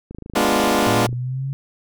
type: click train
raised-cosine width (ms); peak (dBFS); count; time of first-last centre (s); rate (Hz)
3; -21; 28; 0.11-1.129; 26.5
type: chord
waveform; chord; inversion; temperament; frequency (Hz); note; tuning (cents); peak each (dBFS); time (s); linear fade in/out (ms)
15% pulse; G# diminished seventh; none; equal with one note detuned; 207.7 / 245.1 / 293.7 / 349.2; G#3 / B3 / D4 / F4; 0 / -13 / 0 / 0; -15; 0.35-1.07; 10
type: linear sweep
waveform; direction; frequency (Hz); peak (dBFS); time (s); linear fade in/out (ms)
sine; up; 110.4 to 138.59; -22; 0.87-1.53; 0
effects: none